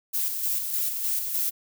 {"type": "noise with tremolo", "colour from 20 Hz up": "violet", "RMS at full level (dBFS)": -26, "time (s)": [0.13, 1.51], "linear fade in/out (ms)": 20, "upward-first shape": "square", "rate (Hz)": 3.3, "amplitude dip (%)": 40, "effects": []}